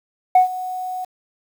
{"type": "tone with ADSR envelope", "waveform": "sine", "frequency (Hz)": 738, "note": "F#5", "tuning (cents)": -5, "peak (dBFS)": -5, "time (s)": [0.35, 1.05], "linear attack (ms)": 5, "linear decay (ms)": 120, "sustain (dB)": -19, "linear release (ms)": 10, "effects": ["tanh soft clip ceiling -6 dBFS", "7-bit"]}